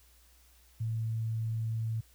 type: tone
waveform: sine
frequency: 112.3 Hz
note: A2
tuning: 36 cents sharp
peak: -30 dBFS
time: 0.8-2.01 s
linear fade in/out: 10 ms
effects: added 60 Hz sine -61 dBFS peak until 2.14 s + white hiss -64 dBFS RMS until 2.14 s